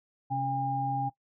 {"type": "tone cluster", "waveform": "sine", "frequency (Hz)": [132.1, 276.1, 807], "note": ["C3", "C#4", "G#5"], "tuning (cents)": [17, -7, -50], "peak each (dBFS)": [-33, -38, -29], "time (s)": [0.3, 1.1], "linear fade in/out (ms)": 20, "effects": ["noise-tail reverb RT60 0.1 s tail -18 dB re dry"]}